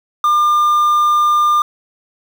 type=tone with quantisation; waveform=triangle; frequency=1200 Hz; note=D6; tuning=37 cents sharp; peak=-8 dBFS; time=0.24-1.62 s; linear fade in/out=2 ms; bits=6; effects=none